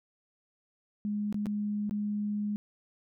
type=tone with dropouts; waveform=sine; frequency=207.7 Hz; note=G#3; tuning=in tune; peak=-29 dBFS; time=1.05-2.56 s; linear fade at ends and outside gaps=0 ms; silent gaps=1.326-1.344 / 1.458-1.467 / 1.895-1.91 s; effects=none